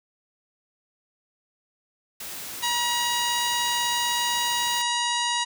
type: noise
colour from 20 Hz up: white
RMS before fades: -36 dBFS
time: 2.2-4.82 s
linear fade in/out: 5 ms
type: harmonic tone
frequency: 956 Hz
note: A#5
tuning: 43 cents sharp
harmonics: 1 / 2 / 3 / 4 / 5 / 6 / 7 / 8 / 9 / 10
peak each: -27 / -31 / -30 / -30 / -35 / -38 / -33 / -42 / -46 / -38 dBFS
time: 2.62-5.45 s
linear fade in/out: 20 ms
effects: none